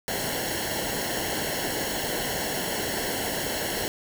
pink noise with comb filter, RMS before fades -29 dBFS, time 0.08-3.88 s, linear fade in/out 0 ms, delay 0.82 ms, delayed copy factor -0.8, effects none

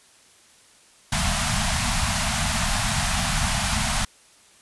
pink band-stop noise, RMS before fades -23 dBFS, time 1.12-4.05 s, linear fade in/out 5 ms, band 240 to 630 Hz, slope 96 dB/octave, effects white hiss -54 dBFS RMS until 4.61 s + resampled to 24000 Hz

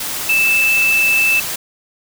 sine tone in noise, 2637 Hz, E7, in tune, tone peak -11 dBFS, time 0.29-1.4 s, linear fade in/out 5 ms, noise white, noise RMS -23 dBFS, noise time 0-1.56 s, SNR +9 dB, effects none

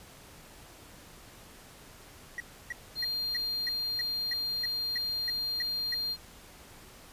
triangle tone bursts, 1920 Hz, B6, 49 cents flat, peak -31 dBFS, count 12, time 2.38-5.944 s, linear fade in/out 2 ms, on 22 ms, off 300 ms
triangle tone, 4200 Hz, C8, 6 cents sharp, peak -29 dBFS, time 2.95-6.17 s, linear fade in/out 50 ms
effects pink hiss -52 dBFS RMS until 7.12 s + resampled to 32000 Hz

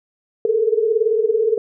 sine tone cluster, 422.8 / 444 / 461.6 Hz, G#4 / A4 / A#4, +31 / +16 / -17 cents, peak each -19 dBFS, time 0.45-1.58 s, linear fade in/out 2 ms, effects none

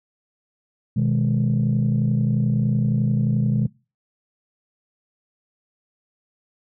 sine chord, G# minor, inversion first, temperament just, 124.59 / 155.74 / 207.7 Hz, B2 / D#3 / G#3, +16 / +2 / 0 cents, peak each -19 / -22 / -21 dBFS, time 0.96-3.67 s, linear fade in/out 10 ms, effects noise-tail reverb RT60 0.3 s tail -22 dB re dry + tanh soft clip ceiling -12 dBFS

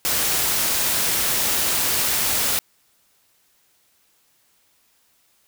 white noise, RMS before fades -21 dBFS, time 0.05-2.59 s, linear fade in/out 0 ms, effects white hiss -62 dBFS RMS until 5.47 s

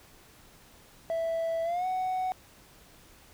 triangle tone with pitch glide, 659 to 744 Hz, E5 to F#5, -1 to +9 cents, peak -25 dBFS, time 1.1-2.32 s, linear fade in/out 0 ms, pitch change +210 cents, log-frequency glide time 1.63-1.86 s, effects tanh soft clip ceiling -21 dBFS + pink hiss -56 dBFS RMS until 3.33 s

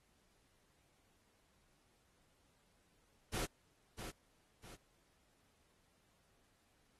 pink noise with echo, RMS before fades -40 dBFS, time 3.33-3.46 s, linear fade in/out 10 ms, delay 650 ms, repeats 2, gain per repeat -8 dB, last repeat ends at 4.76 s, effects pink hiss -75 dBFS RMS until 6.99 s + AAC 32 kbps

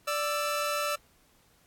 sawtooth tone pair together, 587.3 / 1328 Hz, D5 / E6, 0 / +12 cents, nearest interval octave + major second, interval 1412 cents, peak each -27 dBFS, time 0.07-0.96 s, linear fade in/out 10 ms, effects pink hiss -64 dBFS RMS until 1.66 s + AAC 64 kbps

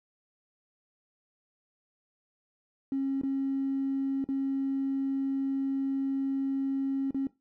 triangle tone with dropouts, 271.3 Hz, C#4, 37 cents flat, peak -23 dBFS, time 2.92-7.27 s, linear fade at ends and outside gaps 2 ms, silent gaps 3.214-3.234 / 4.242-4.288 / 7.108-7.145 s, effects noise-tail reverb RT60 0.2 s tail -20 dB re dry + tanh soft clip ceiling -25 dBFS

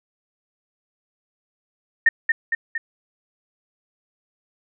sine tone with echo, 1827 Hz, A#6, 35 cents flat, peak -10 dBFS, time 2.06-2.09 s, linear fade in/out 5 ms, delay 230 ms, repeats 3, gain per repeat -4 dB, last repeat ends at 2.78 s, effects none

